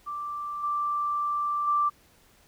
sine tone with level steps, 1174.7 Hz, D6, in tune, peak -31 / -25 / -21 dBFS, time 0.06-1.9 s, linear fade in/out 20 ms, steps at 0.63 / 1.67 s, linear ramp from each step 10 ms, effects pink hiss -60 dBFS RMS until 2.47 s

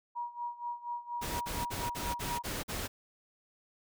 sine tone with tremolo, 956 Hz, A#5, 43 cents sharp, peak -33 dBFS, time 0.15-2.43 s, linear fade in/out 20 ms, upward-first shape sine, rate 4.2 Hz, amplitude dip 85%
pink noise bursts, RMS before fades -37 dBFS, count 7, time 1.21-2.88 s, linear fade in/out 20 ms, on 200 ms, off 45 ms
effects none

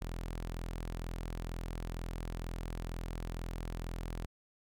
sawtooth tone, 42.13 Hz, E1, 38 cents sharp, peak -34 dBFS, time 0.01-4.26 s, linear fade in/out 10 ms, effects none

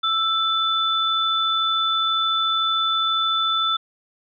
sine tone pair together, 1329 / 3507 Hz, E6 / A7, +14 / -6 cents, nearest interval octave + perfect fourth, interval 1680 cents, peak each -21 dBFS, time 0.03-3.77 s, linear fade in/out 10 ms, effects none

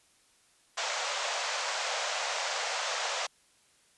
pink band-pass noise, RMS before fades -33 dBFS, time 0.77-3.27 s, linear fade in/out 10 ms, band 530 to 7400 Hz, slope 48 dB/octave, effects white hiss -65 dBFS RMS until 3.97 s + resampled to 24000 Hz

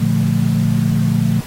sine chord, Bb major seventh, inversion none, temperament equal, 116.54 / 146.83 / 174.61 / 220 Hz, Bb2 / D3 / F3 / A3, 0 / 0 / 0 / 0 cents, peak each -18 dBFS, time 0-1.41 s, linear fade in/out 10 ms, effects pink hiss -34 dBFS RMS until 1.46 s + AAC 48 kbps

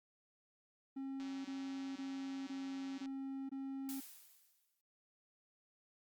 triangle tone bursts, 270 Hz, C#4, 45 cents flat, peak -39 dBFS, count 6, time 0.96-4.005 s, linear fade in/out 10 ms, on 490 ms, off 21 ms
click train, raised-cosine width 0.2 ms, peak -39 dBFS, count 354, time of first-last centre 1.2-3.058 s, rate 190 Hz
blue noise with exponential decay, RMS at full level -46 dBFS, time 3.89-4.81 s, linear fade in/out 0 ms, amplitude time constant 200 ms
effects Opus 48 kbps

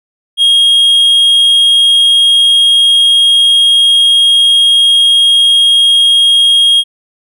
triangle tone, 3259 Hz, G#7, 33 cents flat, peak -3 dBFS, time 0.37-6.84 s, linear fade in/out 50 ms, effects none

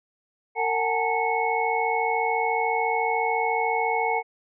sine tone cluster, 457 / 746 / 840 / 900 / 2197 Hz, A#4 / F#5 / G#5 / A5 / C#7, -34 / +14 / +19 / +39 / -16 cents, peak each -28 dBFS, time 0.55-4.23 s, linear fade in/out 50 ms, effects none

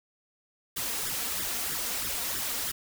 white noise with flanger, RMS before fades -32 dBFS, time 0.76-2.72 s, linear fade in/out 10 ms, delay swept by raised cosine 0.56 to 4.36 ms, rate 3.1 Hz, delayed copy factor +0.75, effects none

